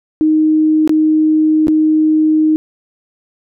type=tone with dropouts; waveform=sine; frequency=311.1 Hz; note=D#4; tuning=in tune; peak=-8 dBFS; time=0.21-2.56 s; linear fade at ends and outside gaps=0 ms; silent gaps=0.876-0.894 / 1.671-1.682 s; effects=none